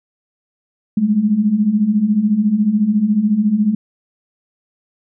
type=beating tone pair; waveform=sine; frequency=200.2 / 214.2 Hz; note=G3 / A3; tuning=+37 / -46 cents; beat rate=14 Hz; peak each=-18 / -13 dBFS; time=0.97-3.75 s; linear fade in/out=5 ms; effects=none